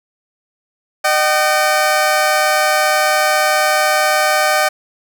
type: tone pair together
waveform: 20% pulse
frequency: 610 / 764.1 Hz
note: D#5 / G5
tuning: -34 / -44 cents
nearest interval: major third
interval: 390 cents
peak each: -10 dBFS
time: 1.04-4.69 s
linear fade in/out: 10 ms
effects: none